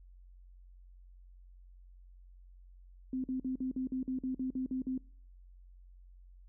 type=tone bursts; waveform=sine; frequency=258.9 Hz; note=C4; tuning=18 cents flat; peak=-32 dBFS; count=12; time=3.13-4.978 s; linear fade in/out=2 ms; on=110 ms; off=48 ms; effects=noise-tail reverb RT60 0.5 s tail -24 dB re dry + added 45 Hz sine -53 dBFS peak until 6.48 s